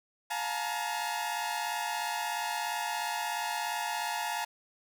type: tone cluster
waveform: sawtooth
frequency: 707 / 848 / 905 / 948 Hz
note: F5 / G#5 / A5 / A#5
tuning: +21 / +36 / +48 / +29 cents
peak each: -35 / -31 / -34 / -35 dBFS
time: 0.3-4.45 s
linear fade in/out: 10 ms
effects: none